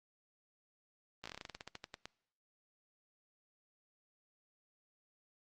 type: slowing click train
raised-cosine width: 0.2 ms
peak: -27 dBFS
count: 17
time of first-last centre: 1.24-2.056 s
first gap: 16 ms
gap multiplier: 1.14
effects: noise-tail reverb RT60 0.8 s tail -24 dB re dry + Opus 32 kbps